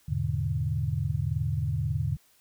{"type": "chord", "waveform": "sine", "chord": "E dominant seventh", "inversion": "none", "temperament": "equal with one note detuned", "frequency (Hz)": [82.41, 104.85, 123.47, 146.83], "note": ["E2", "G#2", "B2", "D3"], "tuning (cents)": [0, 17, 0, 0], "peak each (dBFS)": [-32, -31, -32, -30], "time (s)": [0.08, 2.17], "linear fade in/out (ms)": 10, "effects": ["white hiss -63 dBFS RMS until 2.4 s"]}